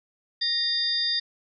sine tone cluster, 1871 / 3636 / 4822 Hz, A#6 / A#7 / D8, +6 / -44 / +45 cents, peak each -33 / -27 / -25 dBFS, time 0.41-1.2 s, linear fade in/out 10 ms, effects none

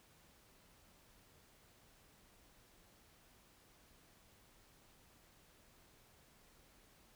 silence, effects pink hiss -67 dBFS RMS until 7.15 s

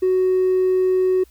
sine tone with hard clipping, 371.5 Hz, F#4, 7 cents sharp, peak -15 dBFS, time 0.02-1.24 s, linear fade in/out 10 ms, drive 1 dB, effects added 60 Hz sine -50 dBFS peak until 1.3 s + white hiss -57 dBFS RMS until 1.3 s

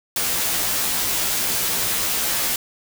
white noise with comb filter, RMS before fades -22 dBFS, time 0.16-2.56 s, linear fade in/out 2 ms, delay 14 ms, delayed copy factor -1, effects none

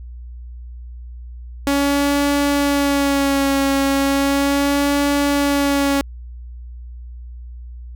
sawtooth tone with vibrato, 280 Hz, C#4, 18 cents sharp, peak -11 dBFS, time 1.67-6.01 s, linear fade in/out 0 ms, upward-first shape sine, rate 0.36 Hz, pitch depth 33 cents each way, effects added 60 Hz sine -31 dBFS peak until 7.95 s

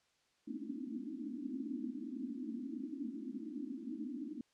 pink band-pass noise, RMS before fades -43 dBFS, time 0.47-4.41 s, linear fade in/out 2 ms, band 220 to 320 Hz, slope 96 dB/octave, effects white hiss -75 dBFS RMS until 4.53 s + low-pass 6000 Hz 12 dB/octave

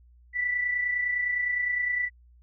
sine tone pair together, 1968.2 / 1998 Hz, B6 / B6, -6 / +20 cents, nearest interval unison, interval 26 cents, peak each -25 / -35 dBFS, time 0.33-2.1 s, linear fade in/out 50 ms, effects added 60 Hz sine -53 dBFS peak until 2.42 s

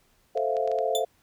sine chord, F major seventh, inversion first, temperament equal, 440 / 523.3 / 659.3 / 698.5 Hz, A4 / C5 / E5 / F5, 0 / 0 / 0 / 0 cents, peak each -29 dBFS, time 0.35-1.05 s, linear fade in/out 10 ms
clicks, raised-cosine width 0.2 ms, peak -26 dBFS, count 5, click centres 0.375 / 0.568 / 0.676 / 0.716 / 0.787 s
sawtooth tone with exponential decay, 3520 Hz, A7, in tune, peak -20 dBFS, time 0.95-1.05 s, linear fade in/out 1 ms, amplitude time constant 21 ms
effects pink hiss -65 dBFS RMS until 1.22 s

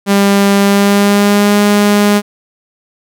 sawtooth tone with pitch glide, 199.5 to 205.7 Hz, G3 to G#3, +31 to -16 cents, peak -3 dBFS, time 0.06-2.22 s, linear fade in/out 50 ms, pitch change +53 cents, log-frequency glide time 0.63-1.59 s, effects none

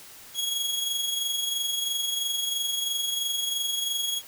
sawtooth tone with amplitude modulation, 3320 Hz, G#7, 1 cent flat, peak -21 dBFS, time 0.34-4.22 s, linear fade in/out 50 ms, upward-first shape sine, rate 23 Hz, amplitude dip 45%, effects white hiss -47 dBFS RMS until 4.27 s

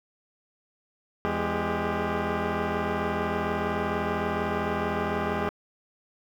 10% pulse tone cluster, 84.3 / 207.4 / 394.9 Hz, E2 / G#3 / G4, +39 / -2 / +13 cents, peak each -23 / -20 / -22 dBFS, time 1.25-5.49 s, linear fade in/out 0 ms, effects low-pass 2000 Hz 12 dB/octave + 9-bit

